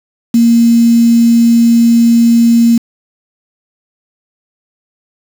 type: tone with quantisation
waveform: sine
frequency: 232.9 Hz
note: A#3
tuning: 1 cent flat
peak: -4 dBFS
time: 0.34-2.78 s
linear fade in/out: 5 ms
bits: 4
effects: none